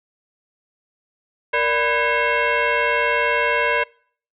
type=tone with frequency modulation; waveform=sine; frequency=587.3 Hz; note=D5; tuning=in tune; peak=-16 dBFS; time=1.53-3.84 s; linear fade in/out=10 ms; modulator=527 Hz; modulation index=3.9; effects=noise-tail reverb RT60 0.5 s tail -24 dB re dry